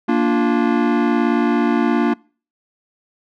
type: chord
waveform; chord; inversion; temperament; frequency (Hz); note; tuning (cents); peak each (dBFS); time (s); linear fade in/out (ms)
square; Bb major; none; equal with one note detuned; 233.1 / 292 / 349.2; Bb3 / D4 / F4; 0 / -10 / 0; -18 / -19 / -21; 0.08-2.14; 10
effects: noise-tail reverb RT60 0.4 s tail -25 dB re dry + low-pass 2000 Hz 12 dB/octave